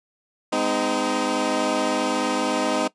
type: chord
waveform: 15% pulse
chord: Ab major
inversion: none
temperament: equal with one note detuned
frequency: 207.7 / 255.7 / 311.1 Hz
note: Ab3 / C4 / Eb4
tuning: 0 / -40 / 0 cents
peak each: -23 / -18 / -18 dBFS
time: 0.52-2.88 s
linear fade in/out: 10 ms
effects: noise-tail reverb RT60 0.1 s tail -19 dB re dry + resampled to 22050 Hz